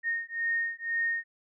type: beating tone pair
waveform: sine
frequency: 1846 / 1848 Hz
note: A#6 / A#6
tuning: -17 / -16 cents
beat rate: 2 Hz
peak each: -31 dBFS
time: 0.03-1.24 s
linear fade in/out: 50 ms
effects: none